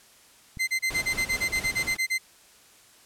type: click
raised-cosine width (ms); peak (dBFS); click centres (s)
5; -27; 0.572
type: tone bursts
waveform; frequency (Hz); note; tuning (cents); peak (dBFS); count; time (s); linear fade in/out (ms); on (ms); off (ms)
40% pulse; 2070; C7; -19; -22; 14; 0.59-2.184; 20; 86; 30
type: noise with tremolo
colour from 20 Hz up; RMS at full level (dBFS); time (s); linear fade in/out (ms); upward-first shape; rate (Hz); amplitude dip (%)
pink; -36; 0.9-1.97; 5; square; 4.6; 30
effects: white hiss -55 dBFS RMS until 3.05 s + low-pass 11000 Hz 12 dB/octave